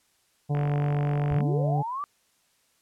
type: harmonic tone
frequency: 145.4 Hz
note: D3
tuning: 17 cents flat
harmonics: 1 / 2 / 3 / 4 / 5 / 6 / 7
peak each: -23 / -38 / -36 / -40 / -37 / -48 / -52 dBFS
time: 0.49-1.83 s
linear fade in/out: 20 ms
type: click train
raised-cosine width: 0.5 ms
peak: -21 dBFS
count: 42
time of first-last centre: 0.55-1.406 s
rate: 47.9 Hz
type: linear sweep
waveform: sine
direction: up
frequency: 51 to 1193 Hz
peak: -29 dBFS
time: 1.31-2.04 s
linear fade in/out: 0 ms
effects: white hiss -67 dBFS RMS until 2.81 s + low-pass 11000 Hz 12 dB/octave